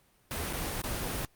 pink noise with dropouts, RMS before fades -34 dBFS, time 0.31-1.25 s, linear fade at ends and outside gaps 0 ms, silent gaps 0.528-0.533 / 0.817-0.839 s, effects pink hiss -66 dBFS RMS until 1.35 s + Opus 32 kbps

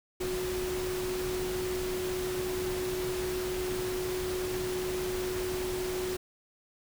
sine tone in noise, 367.3 Hz, F#4, 13 cents flat, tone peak -31 dBFS, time 0.2-6.17 s, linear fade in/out 10 ms, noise pink, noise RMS -38 dBFS, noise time 0.2-6.17 s, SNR +4 dB, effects none

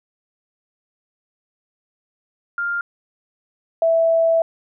sine tone pair in turn, 1400 / 658.6 Hz, F6 / E5, +4 / -2 cents, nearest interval octave + minor second, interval 1306 cents, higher first, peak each -20 / -13 dBFS, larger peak second, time 2.58-2.81 / 3.82-4.42 s, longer second, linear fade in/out 2 ms, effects none

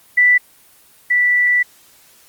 sine tone pair in turn, 1975.5 / 1966.7 Hz, B6 / B6, 0 / -8 cents, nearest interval unison, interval 8 cents, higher first, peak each -8 / -11 dBFS, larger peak first, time 0.17-0.38 / 1.1-1.63 s, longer second, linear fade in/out 10 ms, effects white hiss -49 dBFS RMS until 2.28 s + Opus 24 kbps

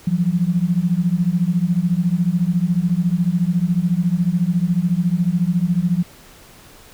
sine beating tone pair, 168.6 / 182.6 Hz, E3 / F#3, +39 / -23 cents, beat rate 14 Hz, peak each -18 / -18 dBFS, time 0.07-6.03 s, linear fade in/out 5 ms, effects pink hiss -45 dBFS RMS until 6.93 s

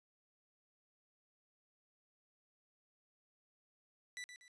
sawtooth tone with echo, 1975.5 Hz, B6, in tune, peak -40 dBFS, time 4.17-4.24 s, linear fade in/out 0 ms, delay 120 ms, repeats 2, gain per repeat -8 dB, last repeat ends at 4.48 s, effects resampled to 22050 Hz + 13-bit

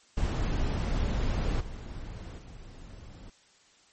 brown noise with level steps, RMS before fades -28 / -40 / -46 dBFS, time 0.17-3.3 s, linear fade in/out 5 ms, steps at 1.6 / 2.38 s, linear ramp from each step 10 ms, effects white hiss -61 dBFS RMS until 3.92 s + MP3 32 kbps

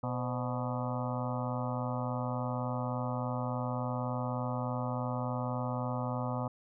harmonic tone with a mistuned harmonic, 123.47 Hz, B2, in tune, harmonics 1 / 2 / 4 / 5 / 6 / 7 / 8 / 9 / 10, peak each -35 / -38 / -41 / -42 / -43 / -43 / -44 / -45 / -45 dBFS, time 0.03-6.48 s, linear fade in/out 5 ms, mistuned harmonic 4, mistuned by +71 cents, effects none

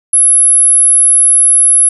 sine tone, 10940 Hz, F9, 37 cents flat, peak -4 dBFS, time 0.13-1.89 s, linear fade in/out 5 ms, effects none

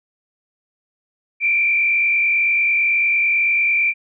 sine tone with frequency modulation, 2362 Hz, D7, 9 cents sharp, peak -14 dBFS, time 1.4-3.94 s, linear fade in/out 50 ms, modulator 49 Hz, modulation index 1.2, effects none

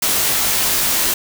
white noise with comb filter, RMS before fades -17 dBFS, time 0.02-1.14 s, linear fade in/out 5 ms, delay 18 ms, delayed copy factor -0.6, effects none

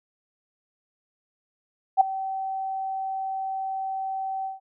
sine tone with ADSR envelope, 769 Hz, G5, 33 cents flat, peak -10 dBFS, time 1.97-4.6 s, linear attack 37 ms, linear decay 8 ms, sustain -17 dB, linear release 150 ms, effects none

